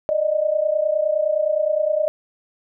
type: tone pair together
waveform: sine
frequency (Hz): 592.6 / 622.3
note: D5 / D#5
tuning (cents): +15 / 0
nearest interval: minor second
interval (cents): 85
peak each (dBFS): -21 / -19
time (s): 0.09-2.08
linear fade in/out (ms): 0
effects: none